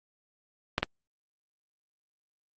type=clicks; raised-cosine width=0.3 ms; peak=-9 dBFS; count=2; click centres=0.781 / 0.83 s; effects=Opus 32 kbps